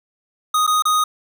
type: tone with dropouts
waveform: square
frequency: 1244.5 Hz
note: D#6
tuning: in tune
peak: -15 dBFS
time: 0.54-1.04 s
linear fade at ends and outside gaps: 5 ms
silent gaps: 0.667-0.675 / 0.823-0.853 s
effects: none

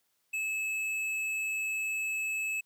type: tone with hard clipping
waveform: triangle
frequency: 2599 Hz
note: E7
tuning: 25 cents flat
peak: -32 dBFS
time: 0.33-2.61 s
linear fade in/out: 10 ms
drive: 12 dB
effects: white hiss -75 dBFS RMS until 2.65 s + high-pass 100 Hz 12 dB/octave

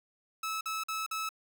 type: tone bursts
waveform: sawtooth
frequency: 1301 Hz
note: E6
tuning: 23 cents flat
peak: -29 dBFS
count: 4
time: 0.43-1.291 s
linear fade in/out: 5 ms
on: 180 ms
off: 47 ms
effects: none

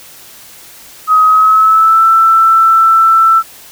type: tone with pitch glide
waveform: sine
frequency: 1264 to 1330.7 Hz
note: D#6 to E6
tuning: +27 to +16 cents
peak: -4 dBFS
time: 1.07-3.43 s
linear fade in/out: 50 ms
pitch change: +89 cents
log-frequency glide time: 1.25-2.05 s
effects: white hiss -36 dBFS RMS until 3.71 s

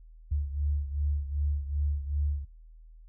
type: beating tone pair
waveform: sine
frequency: 72 / 74.6 Hz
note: D2 / D2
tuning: -34 / +28 cents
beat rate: 2.6 Hz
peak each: -28 / -33 dBFS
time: 0.31-2.45 s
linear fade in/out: 10 ms
effects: noise-tail reverb RT60 0.4 s tail -24 dB re dry + added 40 Hz sine -48 dBFS peak until 3.08 s

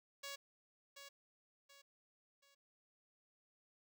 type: tone with echo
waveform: 5% pulse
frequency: 559 Hz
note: C#5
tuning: 14 cents sharp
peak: -34 dBFS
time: 0.23-0.36 s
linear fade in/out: 10 ms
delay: 730 ms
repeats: 3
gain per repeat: -8 dB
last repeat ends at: 2.55 s
effects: none

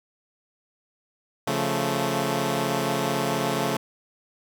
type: chord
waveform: 10% pulse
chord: Db augmented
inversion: none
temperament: equal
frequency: 138.59 / 174.61 / 220 Hz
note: Db3 / F3 / A3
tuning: 0 / 0 / 0 cents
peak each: -19 / -21 / -19 dBFS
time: 1.47-3.77 s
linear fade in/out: 5 ms
effects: none

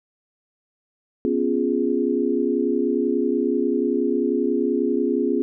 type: chord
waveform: sine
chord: C# dominant seventh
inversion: third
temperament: equal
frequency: 246.9 / 277.2 / 349.2 / 415.3 Hz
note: B3 / C#4 / E#4 / G#4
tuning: 0 / 0 / 0 / 0 cents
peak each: -24 dBFS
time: 1.25-5.42 s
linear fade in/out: 0 ms
effects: none

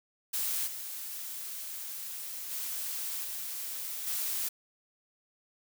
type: noise with level steps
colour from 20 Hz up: blue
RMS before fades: -32 / -40 / -36 / -38 / -33 dBFS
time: 0.33-4.49 s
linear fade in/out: 10 ms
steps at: 0.66 / 2.5 / 3.23 / 4.06 s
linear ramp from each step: 20 ms
effects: none

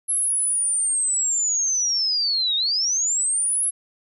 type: linear two-way sweep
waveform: sine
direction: down then up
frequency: 11090 to 3669 to 11090 Hz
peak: -19 dBFS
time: 0.08-3.71 s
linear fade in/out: 20 ms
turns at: 2.56 s
effects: none

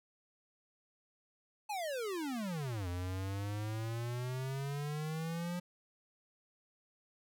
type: exponential two-way sweep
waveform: square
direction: down then up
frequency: 874 to 87.31 to 178.5 Hz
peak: -37 dBFS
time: 1.69-5.6 s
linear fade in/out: 10 ms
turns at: 2.88 s
effects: none

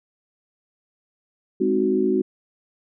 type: chord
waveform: sine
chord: Ab dominant seventh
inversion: none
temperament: equal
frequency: 207.7 / 261.6 / 311.1 / 370 Hz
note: Ab3 / C4 / Eb4 / Gb4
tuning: 0 / 0 / 0 / 0 cents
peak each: -25 / -24 / -26 / -20 dBFS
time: 1.6-2.22 s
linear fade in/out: 10 ms
effects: none

